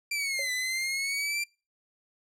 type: exponential two-way sweep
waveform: sawtooth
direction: down then up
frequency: 2371 to 1992 to 2371 Hz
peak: -25 dBFS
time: 0.11-1.44 s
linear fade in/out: 5 ms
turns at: 0.52 s
type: tone with exponential decay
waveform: sine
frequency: 554 Hz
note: C#5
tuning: 1 cent flat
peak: -33 dBFS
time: 0.39-0.55 s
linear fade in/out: 2 ms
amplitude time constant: 33 ms
effects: noise-tail reverb RT60 0.3 s tail -24 dB re dry + low-pass 12000 Hz 12 dB/octave